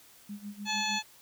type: tone with tremolo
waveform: sine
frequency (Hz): 205.1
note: G#3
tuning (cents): -21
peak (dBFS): -36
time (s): 0.29-0.99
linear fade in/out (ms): 5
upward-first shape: sine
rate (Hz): 6.6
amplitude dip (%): 85
type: harmonic tone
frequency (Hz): 862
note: A5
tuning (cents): -36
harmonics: 1 / 2 / 3 / 4 / 5 / 7 / 8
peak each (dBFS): -34 / -38 / -34 / -36 / -36 / -42 / -41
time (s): 0.65-1.03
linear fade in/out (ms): 50
effects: white hiss -57 dBFS RMS until 1.21 s